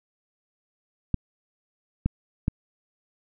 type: clicks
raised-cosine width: 5 ms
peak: -10 dBFS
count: 3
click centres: 1.143 / 2.06 / 2.481 s
effects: none